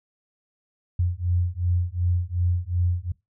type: beating tone pair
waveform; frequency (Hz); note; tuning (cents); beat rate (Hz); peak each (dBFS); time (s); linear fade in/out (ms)
sine; 87.1 / 89.8; F2 / F2; -4 / +49; 2.7; -24; 0.99-3.12; 5
effects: noise-tail reverb RT60 0.2 s tail -22 dB re dry